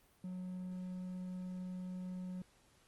triangle tone, 182.9 Hz, F#3, 20 cents flat, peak -39 dBFS, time 0.24-2.42 s, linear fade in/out 2 ms, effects pink hiss -69 dBFS RMS until 2.87 s + Opus 32 kbps

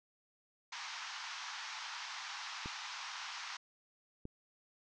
pink band-pass noise, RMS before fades -45 dBFS, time 0.72-3.57 s, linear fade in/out 5 ms, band 850 to 6300 Hz, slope 48 dB/octave
clicks, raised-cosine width 3 ms, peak -31 dBFS, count 2, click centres 2.659 / 4.254 s
effects none

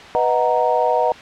sine chord, B major seventh, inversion none, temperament equal with one note detuned, 493.9 / 626.6 / 740 / 932.3 Hz, B4 / D#5 / F#5 / A#5, 0 / +12 / 0 / 0 cents, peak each -20 dBFS, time 0.15-1.12 s, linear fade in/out 0 ms, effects white hiss -37 dBFS RMS until 1.21 s + low-pass 3000 Hz 12 dB/octave

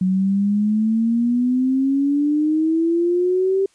sine exponential sweep, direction up, 184 to 392 Hz, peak -15 dBFS, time 0.01-3.66 s, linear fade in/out 5 ms, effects white hiss -59 dBFS RMS until 3.74 s + resampled to 22050 Hz

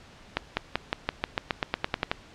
accelerating click train, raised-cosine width 0.3 ms, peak -8 dBFS, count 14, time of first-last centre 0.37-2.115 s, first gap 200 ms, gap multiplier 0.93, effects pink hiss -51 dBFS RMS until 2.34 s + low-pass 5000 Hz 12 dB/octave

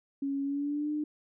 sine tone with pitch glide, 277.2 to 300.5 Hz, C#4 to D4, 0 to +40 cents, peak -29 dBFS, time 0.22-1.04 s, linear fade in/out 5 ms, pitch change +140 cents, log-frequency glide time 0.43-0.91 s, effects none

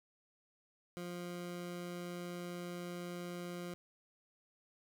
20% pulse tone, 175.8 Hz, F3, 12 cents sharp, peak -37 dBFS, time 0.97-3.74 s, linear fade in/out 0 ms, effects 13-bit

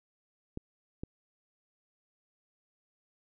clicks, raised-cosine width 3 ms, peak -24 dBFS, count 2, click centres 0.574 / 1.035 s, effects none

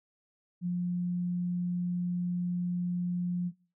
sine tone, 177.1 Hz, F3, 24 cents sharp, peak -28 dBFS, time 0.61-3.52 s, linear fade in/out 50 ms, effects noise-tail reverb RT60 0.4 s tail -22 dB re dry

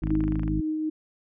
harmonic tone, 52.1 Hz, G#1, 6 cents sharp, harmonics 1 / 2 / 3 / 4 / 5 / 6, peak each -28 / -34 / -30 / -36 / -37 / -32 dBFS, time 0.02-0.61 s, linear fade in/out 5 ms
clicks, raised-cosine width 0.5 ms, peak -27 dBFS, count 12, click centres 0.036 / 0.071 / 0.105 / 0.153 / 0.206 / 0.239 / 0.28 / 0.322 / 0.356 / 0.395 / 0.433 / 0.479 s
sine tone with tremolo, 311.1 Hz, D#4, in tune, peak -24 dBFS, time 0.1-0.9 s, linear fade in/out 10 ms, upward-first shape triangle, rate 5.5 Hz, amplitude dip 25%
effects none

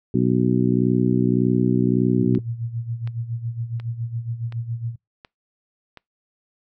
harmonic tone, 61.74 Hz, B1, in tune, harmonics 2 / 3 / 4 / 5 / 6, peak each -22 / -21 / -21 / -25 / -24 dBFS, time 0.14-2.39 s, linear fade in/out 5 ms
sine tone with tremolo, 116.54 Hz, A#2, in tune, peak -22 dBFS, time 2.19-4.96 s, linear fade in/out 10 ms, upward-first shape sine, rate 7.2 Hz, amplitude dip 75%
click train, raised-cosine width 0.3 ms, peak -24 dBFS, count 6, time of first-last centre 2.35-5.973 s, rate 1.38 Hz
effects noise-tail reverb RT60 0.2 s tail -26 dB re dry

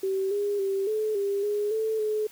sine tone with pitch steps, 384.8 / 408 / 390.1 / 431.4 / 399.5 / 414.9 / 440 / 428 Hz, G4 / G#4 / G4 / A4 / G4 / G#4 / A4 / A4, -32 / -31 / -8 / -34 / +33 / -2 / 0 / -48 cents, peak -24 dBFS, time 0.03-2.27 s, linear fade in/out 5 ms, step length 280 ms, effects white hiss -51 dBFS RMS until 2.31 s

